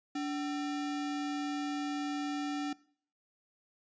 sine tone with sample-and-hold, 289.4 Hz, D4, 25 cents flat, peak -32 dBFS, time 0.15-2.73 s, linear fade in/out 5 ms, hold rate 1050 Hz, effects noise-tail reverb RT60 0.5 s tail -21 dB re dry + resampled to 16000 Hz

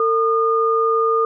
sine tone pair together, 451.5 / 1218 Hz, A4 / D#6, +45 / -37 cents, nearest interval octave + perfect fourth, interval 1718 cents, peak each -17 dBFS, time 0-1.25 s, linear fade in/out 2 ms, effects none

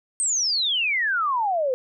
sine exponential sweep, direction down, 8600 to 492.6 Hz, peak -20 dBFS, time 0.2-1.74 s, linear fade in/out 0 ms, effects none

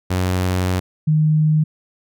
sawtooth / sine tone pair in turn, 91.8 / 154.39 Hz, F#2 / D#3, -13 / -13 cents, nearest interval major sixth, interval 900 cents, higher second, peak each -13 / -12 dBFS, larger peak second, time 0.1-0.8 / 1.07-1.64 s, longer first, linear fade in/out 10 ms, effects none

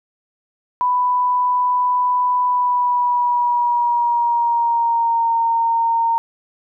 sine tone with pitch glide, 992 to 920.2 Hz, B5 to A#5, +7 to -23 cents, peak -14 dBFS, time 0.81-6.18 s, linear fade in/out 0 ms, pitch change -130 cents, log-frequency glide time 2.46-5.33 s, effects none

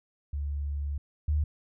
sine tone pair in turn, 71.8 / 75.05 Hz, D2 / D2, -39 / +38 cents, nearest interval minor second, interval 77 cents, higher second, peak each -29 / -23 dBFS, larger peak second, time 0.33-0.98 / 1.28-1.44 s, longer first, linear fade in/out 5 ms, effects none

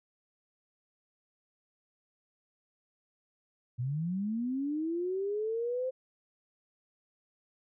sine linear sweep, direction up, 116.54 to 523.3 Hz, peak -30 dBFS, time 3.78-5.91 s, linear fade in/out 20 ms, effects none

